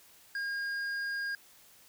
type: tone with hard clipping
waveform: sine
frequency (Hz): 1620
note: G#6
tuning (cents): -43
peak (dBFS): -34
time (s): 0.35-1.35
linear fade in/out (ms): 2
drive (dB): 7
effects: white hiss -59 dBFS RMS until 1.88 s